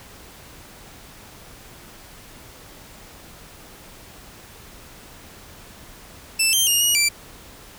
15% pulse tone with pitch steps, 2651 / 3149 / 2839 / 2895 / 2344 Hz, E7 / G7 / F7 / F#7 / D7, +9 / +7 / +28 / -38 / -4 cents, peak -9 dBFS, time 6.39-7.09 s, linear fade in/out 10 ms, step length 140 ms, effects pink hiss -44 dBFS RMS until 7.78 s

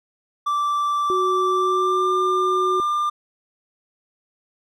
triangle tone with pitch glide, 1169 to 1196.3 Hz, D6 to D6, -8 to +32 cents, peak -17 dBFS, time 0.46-3.1 s, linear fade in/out 10 ms, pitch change +40 cents, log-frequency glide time 1.51-2.13 s
sine tone, 370 Hz, F#4, in tune, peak -21 dBFS, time 1.1-2.8 s, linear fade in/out 0 ms
effects none

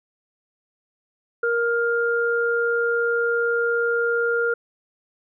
sine tone pair together, 468.7 / 1406 Hz, A#4 / F6, +9 / +11 cents, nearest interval octave + perfect fifth, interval 1902 cents, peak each -21 / -22 dBFS, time 1.43-4.54 s, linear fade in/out 5 ms, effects none

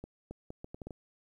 accelerating click train, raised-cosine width 2 ms, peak -29 dBFS, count 8, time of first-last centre 0.04-0.908 s, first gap 270 ms, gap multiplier 0.72, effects 11-bit

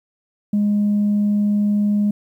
sine tone, 206.6 Hz, G#3, 9 cents flat, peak -13 dBFS, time 0.53-2.11 s, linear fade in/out 5 ms, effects tanh soft clip ceiling -12 dBFS + 9-bit

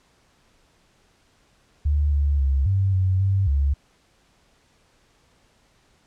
sine tone with pitch steps, 73.3 / 71.6 / 68 / 97 / 93.7 / 97.2 / 70 Hz, D2 / D2 / C#2 / G2 / F#2 / G2 / C#2, -3 / -43 / -33 / -18 / +22 / -14 / +18 cents, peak -17 dBFS, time 1.85-3.74 s, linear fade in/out 10 ms, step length 270 ms, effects pink hiss -61 dBFS RMS until 6.06 s + low-pass 8000 Hz 12 dB/octave

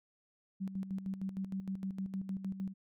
sine tone with tremolo, 191.9 Hz, G3, 37 cents flat, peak -34 dBFS, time 0.6-2.74 s, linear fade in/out 20 ms, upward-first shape square, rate 6.5 Hz, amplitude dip 65%, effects none

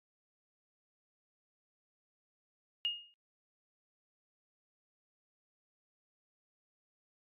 sine tone with exponential decay, 2852 Hz, F7, 36 cents sharp, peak -28 dBFS, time 2.85-3.14 s, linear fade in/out 0 ms, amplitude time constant 63 ms, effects AAC 32 kbps

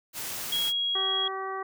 white noise, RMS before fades -35 dBFS, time 0.13-0.73 s, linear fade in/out 50 ms
sine tone, 3300 Hz, G#7, 12 cents flat, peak -25 dBFS, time 0.52-1.28 s, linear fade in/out 5 ms
harmonic tone, 384 Hz, G4, 36 cents flat, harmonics 1 / 2 / 3 / 4 / 5, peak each -36 / -37 / -34 / -44 / -42 dBFS, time 0.95-1.63 s, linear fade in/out 5 ms
effects none

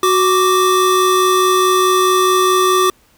square tone pair together, 370 / 1174.7 Hz, F#4 / D6, 0 / 0 cents, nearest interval octave + minor sixth, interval 2000 cents, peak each -14 dBFS, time 0.03-2.9 s, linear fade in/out 2 ms, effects pink hiss -53 dBFS RMS until 3.17 s

